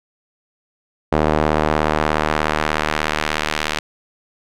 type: tone with band-pass filter sweep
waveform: sawtooth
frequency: 76.7 Hz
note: D#2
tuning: 24 cents flat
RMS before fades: -19 dBFS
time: 1.12-3.79 s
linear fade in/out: 5 ms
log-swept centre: 610 to 2800 Hz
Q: 0.77
effects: none